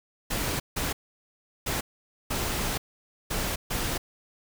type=noise bursts at uneven times; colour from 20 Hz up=pink; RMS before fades=-29 dBFS; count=6; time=0.3-0.6 / 0.76-0.93 / 1.66-1.81 / 2.3-2.78 / 3.3-3.56 / 3.7-3.98 s; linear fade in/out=10 ms; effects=none